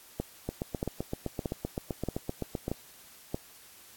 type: two click trains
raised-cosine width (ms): 2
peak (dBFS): -17 / -18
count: 6 / 18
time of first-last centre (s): 0.2-3.345 / 0.49-2.681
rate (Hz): 1.59 / 7.76
effects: white hiss -54 dBFS RMS until 3.96 s + AAC 64 kbps